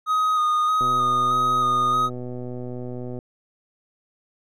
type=tone with vibrato; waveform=triangle; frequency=1244.5 Hz; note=D#6; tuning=in tune; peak=-16 dBFS; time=0.06-2.1 s; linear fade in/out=50 ms; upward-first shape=square; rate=1.6 Hz; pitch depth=19 cents each way
type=click train; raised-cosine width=2 ms; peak=-21 dBFS; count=296; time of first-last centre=0.81-3.189 s; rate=124 Hz
effects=none